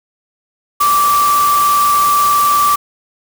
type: tone in noise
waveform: sine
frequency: 1165 Hz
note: D6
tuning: 14 cents flat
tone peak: -9 dBFS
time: 0.8-2.76 s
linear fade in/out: 10 ms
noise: white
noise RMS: -21 dBFS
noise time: 0.8-2.76 s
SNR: +9 dB
effects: none